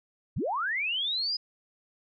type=linear sweep; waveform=sine; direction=up; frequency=60.6 to 5040 Hz; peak=-27 dBFS; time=0.36-1.37 s; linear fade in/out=10 ms; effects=none